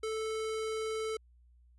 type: tone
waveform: square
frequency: 439.2 Hz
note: A4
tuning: 3 cents flat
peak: -34 dBFS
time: 0.03-1.17 s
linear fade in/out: 5 ms
effects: added 60 Hz sine -59 dBFS peak until 1.78 s + resampled to 24000 Hz